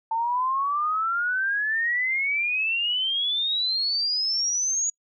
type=exponential sweep; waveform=sine; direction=up; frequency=891 to 6800 Hz; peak=-22 dBFS; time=0.11-4.9 s; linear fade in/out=5 ms; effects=noise-tail reverb RT60 0.1 s tail -25 dB re dry